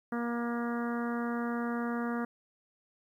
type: harmonic tone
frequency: 236.8 Hz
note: A#3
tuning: 27 cents sharp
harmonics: 1 / 2 / 3 / 4 / 5 / 6 / 7 / 8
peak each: -32 / -39 / -42 / -45 / -42 / -43 / -46 / -50 dBFS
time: 0.12-2.25 s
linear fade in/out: 5 ms
effects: 11-bit